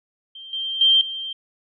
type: tone with level steps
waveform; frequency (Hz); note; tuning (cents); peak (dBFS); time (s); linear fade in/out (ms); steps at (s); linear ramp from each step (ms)
sine; 3155; G7; +10; -36 / -24 / -12 / -27; 0.35-1.33; 5; 0.53 / 0.81 / 1.01; 2
effects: none